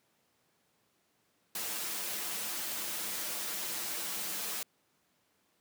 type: noise with comb filter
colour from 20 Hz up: white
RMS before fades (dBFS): -37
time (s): 1.55-4.63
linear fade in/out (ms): 2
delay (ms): 7.5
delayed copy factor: -0.7
effects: pink hiss -73 dBFS RMS until 5.6 s + high-pass 150 Hz 12 dB/octave